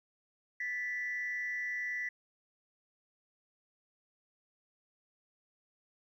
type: tone pair together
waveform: sine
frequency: 1754.3 / 1975.5 Hz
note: A6 / B6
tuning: -6 / 0 cents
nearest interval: major second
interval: 206 cents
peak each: -40 / -34 dBFS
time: 0.6-2.09 s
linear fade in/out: 5 ms
effects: tanh soft clip ceiling -28 dBFS + 12-bit